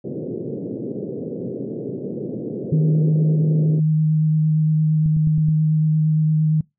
white band-pass noise, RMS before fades -28 dBFS, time 0.04-3.8 s, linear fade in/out 10 ms, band 120 to 480 Hz, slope 48 dB/octave
sine tone with vibrato, 155.56 Hz, D#3, in tune, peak -14 dBFS, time 2.72-6.61 s, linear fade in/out 5 ms, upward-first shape sine, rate 8.7 Hz, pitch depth 12 cents each way
click train, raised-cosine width 5 ms, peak -17 dBFS, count 5, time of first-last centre 5.06-5.486 s, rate 9.38 Hz
effects noise-tail reverb RT60 0.2 s tail -24 dB re dry

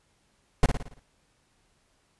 brown noise with echo, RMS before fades -17 dBFS, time 0.63-0.66 s, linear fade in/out 2 ms, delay 56 ms, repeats 6, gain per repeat -6 dB, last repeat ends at 0.996 s, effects pink hiss -68 dBFS RMS until 2.19 s + resampled to 24000 Hz

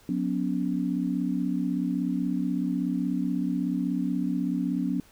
sine tone cluster, 182 / 246.8 / 283.1 Hz, F#3 / B3 / C#4, -28 / -1 / +37 cents, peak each -29 dBFS, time 0.09-5 s, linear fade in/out 2 ms, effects pink hiss -57 dBFS RMS until 5.11 s

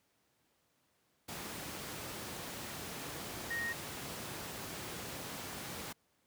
sine tone in noise, 1864.7 Hz, A#6, in tune, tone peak -35 dBFS, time 3.5-3.73 s, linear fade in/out 10 ms, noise pink, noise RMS -43 dBFS, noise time 1.28-5.93 s, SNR +5 dB, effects pink hiss -75 dBFS RMS until 6.26 s + high-pass 100 Hz 12 dB/octave

